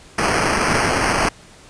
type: noise with sample-and-hold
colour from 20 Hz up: violet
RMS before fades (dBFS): -18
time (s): 0.18-1.29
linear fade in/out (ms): 5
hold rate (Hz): 3675
effects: pink hiss -45 dBFS RMS until 1.69 s + resampled to 22050 Hz